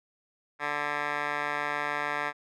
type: tone with band-pass filter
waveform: 10% pulse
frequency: 146.83 Hz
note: D3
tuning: in tune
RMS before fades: -31 dBFS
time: 0.59-2.33 s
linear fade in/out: 50 ms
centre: 1500 Hz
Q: 8.6
effects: none